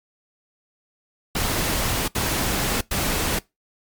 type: noise bursts at uneven times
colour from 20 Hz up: pink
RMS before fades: -23 dBFS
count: 3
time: 1.35-2.08 / 2.15-2.81 / 2.91-3.39 s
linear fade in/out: 5 ms
effects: noise-tail reverb RT60 0.2 s tail -22 dB re dry + MP3 96 kbps